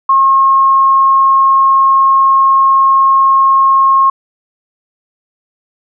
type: tone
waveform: sine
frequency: 1079 Hz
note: C#6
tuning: 47 cents flat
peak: -5 dBFS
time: 0.09-4.1 s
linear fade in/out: 5 ms
effects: none